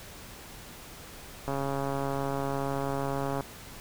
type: click train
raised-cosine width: 1 ms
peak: -18 dBFS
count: 267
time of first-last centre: 1.48-3.408 s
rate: 138 Hz
effects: pink hiss -46 dBFS RMS until 3.8 s